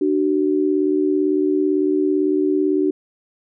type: tone pair together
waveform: sine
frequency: 299.5 / 377.4 Hz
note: D4 / F#4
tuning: +34 / +34 cents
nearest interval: major third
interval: 400 cents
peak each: -18 / -18 dBFS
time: 0.01-2.91 s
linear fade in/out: 5 ms
effects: none